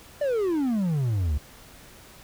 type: exponential sweep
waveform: triangle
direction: down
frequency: 603 to 68 Hz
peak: -20 dBFS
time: 0.21-1.38 s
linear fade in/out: 5 ms
effects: pink hiss -49 dBFS RMS until 2.23 s